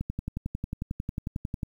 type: click train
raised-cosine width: 5 ms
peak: -18 dBFS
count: 19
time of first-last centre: 0.01-1.632 s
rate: 11.1 Hz
effects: 9-bit